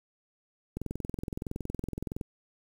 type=click train; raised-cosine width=3 ms; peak=-21 dBFS; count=32; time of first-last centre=0.77-2.212 s; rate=21.5 Hz; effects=8-bit